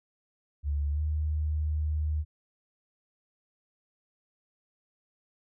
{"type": "tone with pitch glide", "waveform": "sine", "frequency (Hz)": [72.3, 76.42], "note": ["D2", "D#2"], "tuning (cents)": [-27, -31], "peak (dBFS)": -26, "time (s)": [0.63, 2.25], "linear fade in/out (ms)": 50, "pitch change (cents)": 96, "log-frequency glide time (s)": [0.91, 1.01], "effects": []}